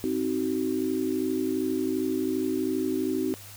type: chord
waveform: sine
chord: C diminished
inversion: none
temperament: just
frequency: 261.6 / 314 / 376.7 Hz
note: C4 / Eb4 / Gb4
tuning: 0 / +16 / +31 cents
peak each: -29 dBFS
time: 0.04-3.34 s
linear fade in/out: 0 ms
effects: added 100 Hz sine -48 dBFS peak until 3.56 s + white hiss -46 dBFS RMS until 3.56 s